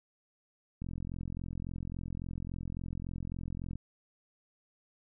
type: click train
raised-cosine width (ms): 5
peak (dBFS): -27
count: 129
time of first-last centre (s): 0.82-3.756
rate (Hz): 43.6
effects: none